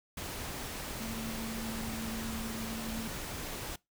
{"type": "tone in noise", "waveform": "sine", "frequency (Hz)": 224.4, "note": "A3", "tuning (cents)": 34, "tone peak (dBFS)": -38, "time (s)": [1, 3.08], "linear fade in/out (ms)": 5, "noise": "pink", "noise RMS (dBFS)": -40, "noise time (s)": [0.17, 3.76], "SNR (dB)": -1, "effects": ["noise-tail reverb RT60 0.2 s tail -23 dB re dry"]}